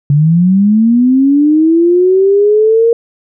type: linear sweep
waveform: sine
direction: up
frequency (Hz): 140 to 468.1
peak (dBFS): -5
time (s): 0.1-2.93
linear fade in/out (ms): 2
effects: none